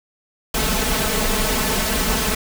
pink noise with comb filter, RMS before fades -20 dBFS, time 0.54-2.35 s, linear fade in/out 5 ms, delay 4.6 ms, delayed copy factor +1, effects none

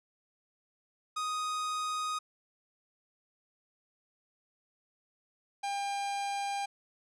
45% pulse tone pair in turn, 1247 / 800.7 Hz, D#6 / G5, +3 / +37 cents, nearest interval minor sixth, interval 766 cents, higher first, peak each -32 / -32 dBFS, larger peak neither, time 1.16-2.19 / 5.63-6.66 s, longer neither, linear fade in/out 10 ms, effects resampled to 22050 Hz

